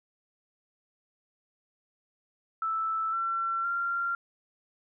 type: tone with pitch steps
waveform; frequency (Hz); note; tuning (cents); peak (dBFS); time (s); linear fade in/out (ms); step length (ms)
sine; 1318.5 / 1350.1 / 1382.5; E6 / E6 / F6; 0 / +41 / -18; -27; 2.62-4.15; 2; 510
effects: none